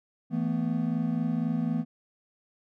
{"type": "chord", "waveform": "triangle", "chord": "E suspended fourth", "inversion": "none", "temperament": "equal with one note detuned", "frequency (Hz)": [164.81, 222.9, 246.9], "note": ["E3", "A3", "B3"], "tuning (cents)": [0, 23, 0], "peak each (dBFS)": -28, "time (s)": [0.3, 1.85], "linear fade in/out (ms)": 50, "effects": []}